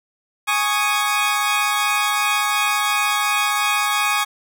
20% pulse chord, Ab suspended fourth, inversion none, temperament equal, 830.6 / 1108.7 / 1244.5 Hz, Ab5 / Db6 / Eb6, 0 / 0 / 0 cents, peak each -17 dBFS, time 0.47-4.25 s, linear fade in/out 20 ms, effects none

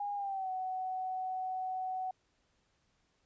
sine tone with pitch glide, 815 to 747.4 Hz, G#5 to F#5, -33 to +17 cents, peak -34 dBFS, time 0-2.11 s, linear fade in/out 5 ms, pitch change -150 cents, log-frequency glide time 0.15-0.5 s, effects pink hiss -75 dBFS RMS until 3.25 s + resampled to 16000 Hz

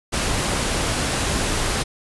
pink noise, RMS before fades -22 dBFS, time 0.12-1.84 s, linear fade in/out 20 ms, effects resampled to 24000 Hz

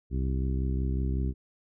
harmonic tone, 65.41 Hz, C2, in tune, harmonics 1 / 2 / 3 / 4 / 5 / 6, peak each -27 / -33 / -37 / -39 / -41 / -43 dBFS, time 0.1-1.34 s, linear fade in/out 50 ms, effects none

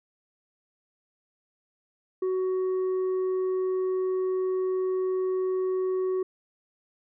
triangle tone with tanh clipping, 373.1 Hz, F#4, 14 cents sharp, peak -25 dBFS, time 2.22-6.23 s, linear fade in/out 5 ms, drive 8 dB, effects none

